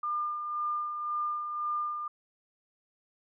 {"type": "tone with tremolo", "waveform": "sine", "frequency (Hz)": 1203, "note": "D6", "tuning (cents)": 41, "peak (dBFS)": -28, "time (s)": [0.03, 2.08], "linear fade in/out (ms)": 5, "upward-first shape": "sine", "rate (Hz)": 1.9, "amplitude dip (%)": 45, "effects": []}